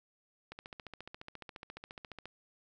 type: click train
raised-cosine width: 0.3 ms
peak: -29 dBFS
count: 26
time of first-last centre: 0.52-2.256 s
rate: 14.4 Hz
effects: none